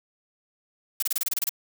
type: noise bursts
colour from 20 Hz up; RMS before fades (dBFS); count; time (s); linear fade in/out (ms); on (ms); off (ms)
blue; -25; 10; 1-1.493; 5; 25; 27
effects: none